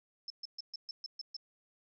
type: tone bursts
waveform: sine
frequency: 5274 Hz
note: E8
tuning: in tune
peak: -39 dBFS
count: 8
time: 0.28-1.366 s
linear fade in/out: 2 ms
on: 22 ms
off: 130 ms
effects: none